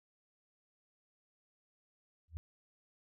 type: tone with exponential growth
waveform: sine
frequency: 80.8 Hz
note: E2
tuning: 34 cents flat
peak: -34 dBFS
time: 2.28-2.37 s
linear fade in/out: 0 ms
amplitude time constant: 19 ms
effects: none